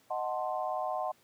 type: chord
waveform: sine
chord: D# diminished seventh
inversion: none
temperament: equal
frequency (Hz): 622.3 / 740 / 880 / 1046.5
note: D#5 / F#5 / A5 / C6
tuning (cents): 0 / 0 / 0 / 0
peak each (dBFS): -36 / -34 / -40 / -38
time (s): 0.1-1.12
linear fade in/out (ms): 10
effects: pink hiss -65 dBFS RMS until 1.23 s + high-pass 150 Hz 12 dB/octave